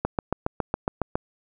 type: click train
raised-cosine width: 1 ms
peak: -9 dBFS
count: 9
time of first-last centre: 0.05-1.155 s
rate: 7.24 Hz
effects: none